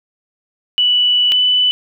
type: tone pair in turn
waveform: sine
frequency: 2960 / 2989 Hz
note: F#7 / F#7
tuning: 0 / +17 cents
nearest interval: unison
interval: 17 cents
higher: second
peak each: -10 dBFS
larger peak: neither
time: 0.78-1.32 / 1.32-1.71 s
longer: first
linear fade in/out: 0 ms
effects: none